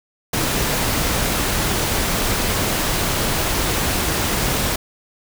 pink noise, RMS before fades -20 dBFS, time 0.33-4.76 s, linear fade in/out 5 ms, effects none

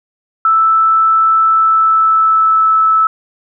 sine tone with pitch glide, 1318.5 to 1307.9 Hz, E6 to E6, 0 to -14 cents, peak -7 dBFS, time 0.45-3.07 s, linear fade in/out 2 ms, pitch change -14 cents, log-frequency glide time 1.46-2.77 s, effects none

